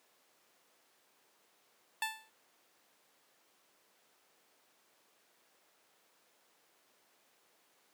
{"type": "tone with exponential decay", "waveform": "15% pulse", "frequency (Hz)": 880, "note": "A5", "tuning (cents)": 0, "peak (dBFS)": -24, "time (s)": [2.02, 2.3], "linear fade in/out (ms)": 2, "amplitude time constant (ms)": 59, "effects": ["pink hiss -69 dBFS RMS until 7.93 s", "high-pass 400 Hz 12 dB/octave"]}